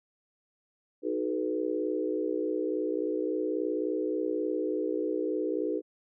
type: chord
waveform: sine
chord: B dominant seventh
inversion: first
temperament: equal with one note detuned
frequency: 311.1 / 370 / 430.4 / 493.9 Hz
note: D#4 / F#4 / A4 / B4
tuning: 0 / 0 / -38 / 0 cents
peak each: -32 / -34 / -33 / -34 dBFS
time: 1.02-5.82 s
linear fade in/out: 50 ms
effects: none